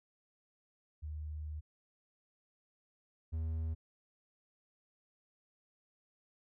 sine / triangle tone pair in turn, 76.3 / 80.33 Hz, D#2 / E2, -33 / -44 cents, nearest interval minor second, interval 89 cents, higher second, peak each -39 / -32 dBFS, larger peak second, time 1.02-1.61 / 3.32-3.75 s, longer first, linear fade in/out 20 ms, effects none

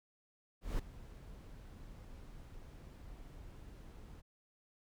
brown noise with ADSR envelope, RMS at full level -35 dBFS, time 0.61-4.22 s, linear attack 180 ms, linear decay 7 ms, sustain -17 dB, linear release 23 ms, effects none

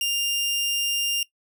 sawtooth tone, 2800 Hz, F7, 4 cents sharp, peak -19 dBFS, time 0.01-1.23 s, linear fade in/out 2 ms, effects noise-tail reverb RT60 0.1 s tail -19 dB re dry

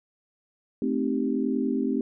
sine chord, A half-diminished seventh, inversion none, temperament equal, 220 / 261.6 / 311.1 / 392 Hz, A3 / C4 / Eb4 / G4, 0 / 0 / 0 / 0 cents, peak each -29 / -26 / -31 / -31 dBFS, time 0.82-2.01 s, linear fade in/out 2 ms, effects none

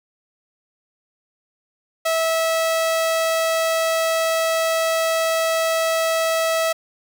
sawtooth tone, 651 Hz, E5, 22 cents flat, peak -14 dBFS, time 2.05-6.73 s, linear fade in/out 10 ms, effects none

